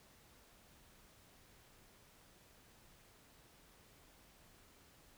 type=silence; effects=pink hiss -65 dBFS RMS until 5.17 s